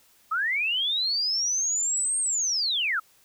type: linear two-way sweep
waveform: sine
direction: up then down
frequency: 1225 to 8640 to 1225 Hz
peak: -23 dBFS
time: 0.31-3 s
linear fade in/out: 10 ms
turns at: 2.19 s
effects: white hiss -60 dBFS RMS until 3.24 s